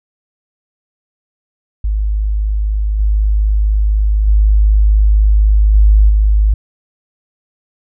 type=tone with level steps; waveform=sine; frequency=52 Hz; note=G#1; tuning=3 cents sharp; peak=-12 / -9 / -6 / -4 / -7 dBFS; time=1.84-6.54 s; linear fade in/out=5 ms; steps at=2.99 / 4.27 / 5.74 / 6.09 s; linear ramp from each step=10 ms; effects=none